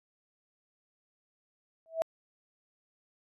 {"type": "tone with exponential growth", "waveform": "sine", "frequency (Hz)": 652, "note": "E5", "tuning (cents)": -19, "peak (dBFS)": -22, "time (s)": [1.86, 2.02], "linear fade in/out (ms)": 0, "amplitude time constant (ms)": 33, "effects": ["resampled to 32000 Hz"]}